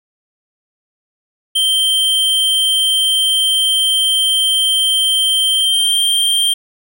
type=tone with pitch glide; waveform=square; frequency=3136 to 3171 Hz; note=G7 to G7; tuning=0 to +19 cents; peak=-12 dBFS; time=1.55-6.54 s; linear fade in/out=10 ms; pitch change=+19 cents; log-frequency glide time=5.51-5.99 s; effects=none